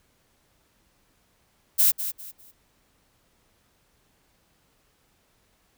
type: noise with echo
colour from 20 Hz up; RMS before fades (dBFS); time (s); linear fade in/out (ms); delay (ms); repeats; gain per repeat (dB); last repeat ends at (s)
violet; -18; 1.78-1.92; 20; 200; 3; -11; 2.52
effects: pink hiss -66 dBFS RMS until 5.77 s